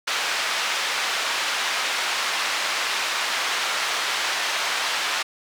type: band-pass noise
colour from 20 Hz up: pink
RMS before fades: -25 dBFS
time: 0.07-5.23 s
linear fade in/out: 10 ms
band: 1100 to 5100 Hz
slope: 12 dB/octave
effects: none